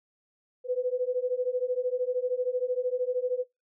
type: beating tone pair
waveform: sine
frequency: 493.9 / 506.9 Hz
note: B4 / B4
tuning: 0 / +45 cents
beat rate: 13 Hz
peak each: -29 dBFS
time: 0.64-3.45 s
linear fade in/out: 50 ms
effects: noise-tail reverb RT60 0.2 s tail -22 dB re dry